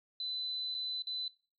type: tone with dropouts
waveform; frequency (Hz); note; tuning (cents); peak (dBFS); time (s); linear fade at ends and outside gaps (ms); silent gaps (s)
sine; 4012; B7; +26; -35; 0.2-1.28; 2; 0.744-0.748 / 1.022-1.07
effects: noise-tail reverb RT60 0.4 s tail -21 dB re dry + MP3 32 kbps